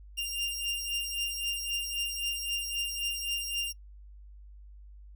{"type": "beating tone pair", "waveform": "sawtooth", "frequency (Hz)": [2794, 2797.8], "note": ["F7", "F7"], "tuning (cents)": [0, 2], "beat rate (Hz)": 3.8, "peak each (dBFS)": [-30, -32], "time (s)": [0.17, 3.73], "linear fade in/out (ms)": 20, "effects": ["noise-tail reverb RT60 0.1 s tail -26 dB re dry", "added 50 Hz sine -47 dBFS peak until 5.15 s"]}